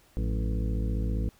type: harmonic tone with a mistuned harmonic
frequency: 55 Hz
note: A1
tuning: in tune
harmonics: 1 / 2 / 3 / 4 / 5 / 6 / 8 / 9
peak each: -27 / -33 / -37 / -39 / -41 / -43 / -45 / -46 dBFS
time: 0.17-1.29 s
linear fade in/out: 0 ms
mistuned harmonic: 3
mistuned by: +140 cents
effects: pink hiss -61 dBFS RMS until 1.39 s